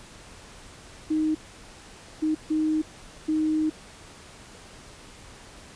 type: tone bursts at uneven times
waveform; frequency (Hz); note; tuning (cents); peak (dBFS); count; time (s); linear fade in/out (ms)
sine; 311.1; D#4; 0; -21; 4; 1.1-1.35 / 2.22-2.35 / 2.5-2.82 / 3.28-3.7; 10
effects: pink hiss -47 dBFS RMS until 5.75 s + resampled to 22050 Hz